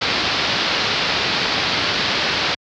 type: low-pass noise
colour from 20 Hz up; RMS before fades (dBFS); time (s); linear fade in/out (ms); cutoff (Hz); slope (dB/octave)
white; -20; 0.01-2.55; 10; 4900; 48
effects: high-pass 80 Hz 12 dB/octave